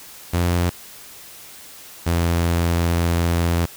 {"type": "tone pair in turn", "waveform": "sawtooth", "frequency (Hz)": [87.31, 85.07], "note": ["F2", "F2"], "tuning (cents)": [0, -45], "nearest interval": "unison", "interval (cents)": 45, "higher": "first", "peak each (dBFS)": -13, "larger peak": "neither", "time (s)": [[0.33, 0.7], [2.06, 3.66]], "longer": "second", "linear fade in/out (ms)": 10, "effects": ["white hiss -41 dBFS RMS until 3.76 s"]}